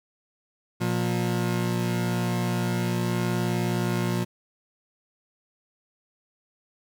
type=tone pair together; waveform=30% pulse; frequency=118.87 / 178.1 Hz; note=A#2 / F3; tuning=+34 / +34 cents; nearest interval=perfect fifth; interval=700 cents; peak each=-24 dBFS; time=0.8-4.25 s; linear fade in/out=20 ms; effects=none